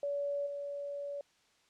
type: tone with level steps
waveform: sine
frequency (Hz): 570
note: C#5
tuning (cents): +48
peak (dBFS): -32 / -37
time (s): 0.03-1.21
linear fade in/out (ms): 2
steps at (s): 0.46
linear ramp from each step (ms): 10
effects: white hiss -69 dBFS RMS until 1.69 s + low-pass 6000 Hz 12 dB/octave